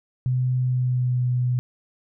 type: tone with pitch glide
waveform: sine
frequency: 127 to 124.46 Hz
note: B2 to B2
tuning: +49 to +14 cents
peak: -19 dBFS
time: 0.26-1.59 s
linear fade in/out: 0 ms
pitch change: -35 cents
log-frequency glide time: 0.59-1.26 s
effects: none